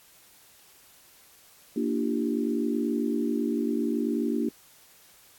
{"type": "chord", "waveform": "sine", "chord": "G minor seventh", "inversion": "first", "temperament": "equal with one note detuned", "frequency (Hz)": [233.1, 293.7, 341.3, 392], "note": ["Bb3", "D4", "F4", "G4"], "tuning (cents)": [0, 0, -40, 0], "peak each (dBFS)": [-28, -29, -32, -33], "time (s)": [1.76, 4.49], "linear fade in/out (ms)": 5, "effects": ["white hiss -56 dBFS RMS until 5.38 s", "AAC 64 kbps"]}